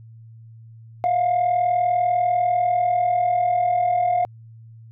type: tone pair together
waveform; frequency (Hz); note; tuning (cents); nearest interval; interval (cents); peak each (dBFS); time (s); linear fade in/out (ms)
sine; 673.9 / 714; E5 / F5; +38 / +38; minor second; 100; -22 / -16; 1.04-4.25; 0
effects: tanh soft clip ceiling -14 dBFS + added 113 Hz sine -41 dBFS peak until 4.91 s